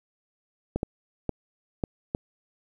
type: clicks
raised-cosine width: 2 ms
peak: -13 dBFS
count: 5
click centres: 0.76 / 0.831 / 1.293 / 1.838 / 2.149 s
effects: 9-bit